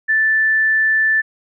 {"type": "tone", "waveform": "sine", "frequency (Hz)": 1760, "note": "A6", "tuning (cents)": 0, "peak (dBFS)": -12, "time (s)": [0.08, 1.22], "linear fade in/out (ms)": 20, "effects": []}